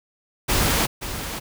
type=noise with echo; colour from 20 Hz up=pink; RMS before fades=-20 dBFS; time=0.48-0.87 s; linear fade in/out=20 ms; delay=530 ms; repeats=1; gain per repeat=-10 dB; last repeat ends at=1.4 s; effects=none